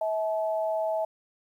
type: tone pair together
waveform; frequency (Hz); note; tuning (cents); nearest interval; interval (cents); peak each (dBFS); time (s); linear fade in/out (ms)
sine; 645 / 861; E5 / A5; -38 / -38; perfect fourth; 500; -26 / -32; 0.01-1.05; 5
effects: 10-bit